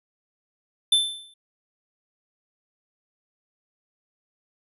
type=tone with exponential decay; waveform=square; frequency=3536 Hz; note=A7; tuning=8 cents sharp; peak=-14 dBFS; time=0.92-1.34 s; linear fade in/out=5 ms; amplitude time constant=90 ms; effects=resampled to 32000 Hz